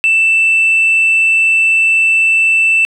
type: tone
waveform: sine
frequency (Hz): 2658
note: E7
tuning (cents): +14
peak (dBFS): -6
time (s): 0.04-2.85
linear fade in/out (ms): 0
effects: tanh soft clip ceiling -5 dBFS + 8-bit